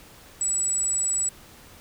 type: tone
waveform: sine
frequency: 7870 Hz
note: B8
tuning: 7 cents flat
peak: -22 dBFS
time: 0.41-1.29 s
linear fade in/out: 2 ms
effects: pink hiss -49 dBFS RMS until 1.8 s